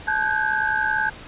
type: tone cluster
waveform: sine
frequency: 867 / 1503 / 1574 / 1632 Hz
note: A5 / F#6 / G6 / G#6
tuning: -26 / +27 / +7 / -31 cents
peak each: -25 dBFS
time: 0.07-1.1 s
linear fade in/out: 10 ms
effects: pink hiss -40 dBFS RMS until 1.27 s + resampled to 8000 Hz